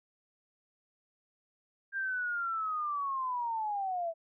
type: linear sweep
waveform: sine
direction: down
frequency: 1602 to 647 Hz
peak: -31 dBFS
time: 1.92-4.14 s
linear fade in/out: 50 ms
effects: none